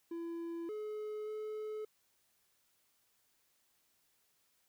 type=tone with pitch steps; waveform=triangle; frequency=336.2 / 425.8 / 429.6 Hz; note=E4 / G#4 / A4; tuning=+34 / +43 / -41 cents; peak=-37 dBFS; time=0.11-1.85 s; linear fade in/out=5 ms; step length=580 ms; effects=white hiss -75 dBFS RMS until 4.68 s